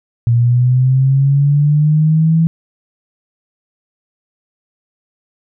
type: linear sweep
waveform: sine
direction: up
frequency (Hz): 116.54 to 164.81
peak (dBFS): -8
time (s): 0.27-2.47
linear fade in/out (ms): 0
effects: none